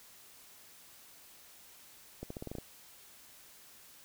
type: accelerating click train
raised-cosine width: 2 ms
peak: -27 dBFS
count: 8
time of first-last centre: 2.23-2.584 s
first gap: 74 ms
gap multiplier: 0.87
effects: white hiss -57 dBFS RMS until 4.04 s